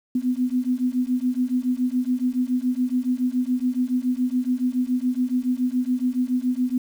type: beating tone pair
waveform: sine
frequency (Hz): 247.7 / 254.8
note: B3 / C4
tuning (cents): +5 / -46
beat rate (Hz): 7.1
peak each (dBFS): -23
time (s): 0.15-6.78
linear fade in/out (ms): 5
effects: 8-bit